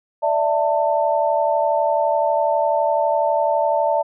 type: chord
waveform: sine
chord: D suspended second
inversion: none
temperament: equal with one note detuned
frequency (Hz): 587.3 / 659.3 / 893.3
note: D5 / E5 / A5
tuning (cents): 0 / 0 / +26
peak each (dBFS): -20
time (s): 0.22-4.03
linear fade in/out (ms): 20
effects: none